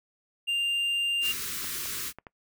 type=tone; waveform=triangle; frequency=2794 Hz; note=F7; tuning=in tune; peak=-23 dBFS; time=0.47-1.33 s; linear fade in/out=20 ms
type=band-stop noise; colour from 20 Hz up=white; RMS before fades=-34 dBFS; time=1.21-2.13 s; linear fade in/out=50 ms; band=460 to 1100 Hz; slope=48 dB/octave
type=clicks; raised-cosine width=0.5 ms; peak=-27 dBFS; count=4; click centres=1.644 / 1.857 / 2.186 / 2.268 s
effects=noise-tail reverb RT60 0.1 s tail -24 dB re dry